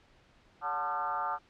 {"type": "tone with frequency modulation", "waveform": "sine", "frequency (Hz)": 1046.5, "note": "C6", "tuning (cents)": 0, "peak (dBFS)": -30, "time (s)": [0.61, 1.39], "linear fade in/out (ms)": 50, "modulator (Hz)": 159, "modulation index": 2.1, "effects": ["pink hiss -63 dBFS RMS until 1.49 s", "low-pass 4000 Hz 12 dB/octave"]}